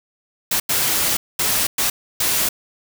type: noise bursts at uneven times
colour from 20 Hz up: white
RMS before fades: -19 dBFS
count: 5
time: 0.51-0.6 / 0.69-1.17 / 1.39-1.67 / 1.78-1.9 / 2.2-2.49 s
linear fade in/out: 5 ms
effects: none